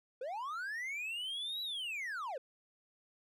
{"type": "linear two-way sweep", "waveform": "triangle", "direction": "up then down", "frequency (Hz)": [473, 3951, 473], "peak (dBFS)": -36, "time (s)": [0.21, 2.38], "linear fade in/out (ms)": 5, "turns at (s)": 1.62, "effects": []}